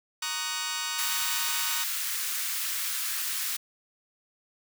10% pulse chord, D# minor seventh, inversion second, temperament just, 933.4 / 1120.1 / 1244.5 / 1493.4 Hz, A#5 / C#6 / D#6 / F#6, +2 / +18 / 0 / +16 cents, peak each -28 / -30 / -28 / -27 dBFS, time 0.22-1.84 s, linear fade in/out 5 ms
white high-pass noise, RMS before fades -31 dBFS, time 0.98-3.57 s, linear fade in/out 10 ms, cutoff 1200 Hz, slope 24 dB/octave
effects none

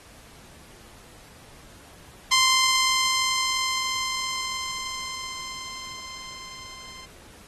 10% pulse tone with level ramp, 1043 Hz, C6, 6 cents flat, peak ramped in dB -8 to -35 dBFS, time 2.31-7.06 s, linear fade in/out 10 ms, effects pink hiss -50 dBFS RMS until 7.47 s + AAC 32 kbps

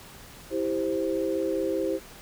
sine chord, C major, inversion first, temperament just, 327 / 392.4 / 523.3 Hz, E4 / G4 / C5, -14 / +2 / 0 cents, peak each -29 dBFS, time 0.5-2 s, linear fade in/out 50 ms, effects pink hiss -47 dBFS RMS until 2.21 s

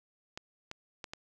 clicks, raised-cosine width 0.2 ms, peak -23 dBFS, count 4, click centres 0.375 / 0.714 / 1.042 / 1.135 s, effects none

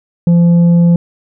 triangle tone with tanh clipping, 171.5 Hz, F3, 31 cents flat, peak -6 dBFS, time 0.27-0.96 s, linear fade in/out 2 ms, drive 9 dB, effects none

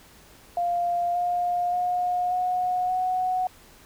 sine tone with pitch steps, 698.5 / 708.3 / 718.1 / 728.2 / 738.3 Hz, F5 / F5 / F5 / F#5 / F#5, 0 / +24 / +48 / -28 / -4 cents, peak -22 dBFS, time 0.57-3.47 s, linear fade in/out 2 ms, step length 580 ms, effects pink hiss -52 dBFS RMS until 3.85 s

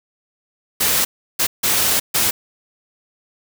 white noise bursts at uneven times, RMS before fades -17 dBFS, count 4, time 0.8-1.05 / 1.39-1.47 / 1.63-2 / 2.14-2.31 s, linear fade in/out 10 ms, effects none

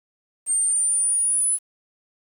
sine exponential sweep, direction up, 8650 to 10120 Hz, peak -18 dBFS, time 0.46-1.59 s, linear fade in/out 50 ms, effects 8-bit

